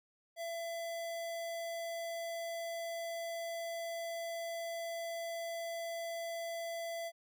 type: tone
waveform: square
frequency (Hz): 671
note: E5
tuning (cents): +31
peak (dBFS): -39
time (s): 0.36-7.12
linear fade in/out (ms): 50
effects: none